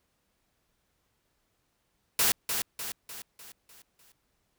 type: noise with echo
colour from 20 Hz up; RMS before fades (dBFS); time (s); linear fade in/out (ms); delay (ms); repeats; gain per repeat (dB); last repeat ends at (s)
white; -24; 2.19-2.32; 2; 300; 6; -6; 4.12
effects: pink hiss -75 dBFS RMS until 4.58 s